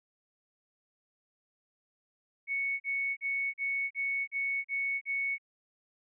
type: tone bursts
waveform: sine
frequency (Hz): 2217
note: C#7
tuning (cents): 0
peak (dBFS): -29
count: 8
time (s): 2.47-5.383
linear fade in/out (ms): 50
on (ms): 330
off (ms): 39
effects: none